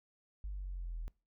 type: exponential sweep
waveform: sine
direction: down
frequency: 50.8 to 39.64 Hz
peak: -37 dBFS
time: 0.44-1.08 s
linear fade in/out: 0 ms
effects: noise-tail reverb RT60 0.3 s tail -24 dB re dry + tanh soft clip ceiling -34 dBFS